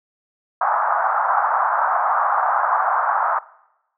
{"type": "band-pass noise", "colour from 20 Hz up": "pink", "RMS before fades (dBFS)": -19, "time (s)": [0.61, 3.39], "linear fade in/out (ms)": 5, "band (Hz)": [720, 1400], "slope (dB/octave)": 48, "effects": ["noise-tail reverb RT60 0.9 s tail -21 dB re dry"]}